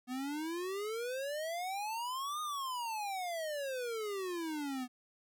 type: exponential two-way sweep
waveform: square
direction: up then down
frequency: 245.5 to 1243 to 245.5 Hz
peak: -37 dBFS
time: 0.07-4.88 s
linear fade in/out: 50 ms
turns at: 2.41 s
effects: none